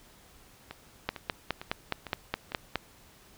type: two click trains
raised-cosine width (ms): 0.3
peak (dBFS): -12 / -23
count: 9 / 5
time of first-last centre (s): 1.09-2.757 / 0.71-2.52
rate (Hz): 4.8 / 2.21
effects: pink hiss -57 dBFS RMS until 3.37 s